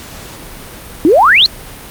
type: exponential sweep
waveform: sine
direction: up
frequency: 286.1 to 4387 Hz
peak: -4 dBFS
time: 1.05-1.46 s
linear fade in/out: 0 ms
effects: pink hiss -31 dBFS RMS until 1.9 s + Opus 48 kbps